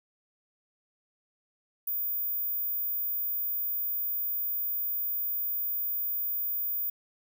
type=tone; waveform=sine; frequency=14880 Hz; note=A#9; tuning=4 cents flat; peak=-28 dBFS; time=1.87-6.9 s; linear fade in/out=5 ms; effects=none